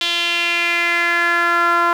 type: tone with band-pass filter sweep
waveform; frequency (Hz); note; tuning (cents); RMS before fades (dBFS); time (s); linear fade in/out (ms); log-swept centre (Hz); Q
sawtooth; 343.4; F4; -29; -17; 0.01-1.93; 2; 3400 to 1200; 3.9
effects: 7-bit